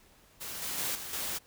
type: noise with level steps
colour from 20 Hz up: white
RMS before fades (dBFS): -40 / -36 / -33 / -41 / -35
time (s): 0.4-1.39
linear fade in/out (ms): 20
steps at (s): 0.62 / 0.78 / 0.95 / 1.13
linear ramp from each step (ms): 2
effects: pink hiss -61 dBFS RMS until 1.46 s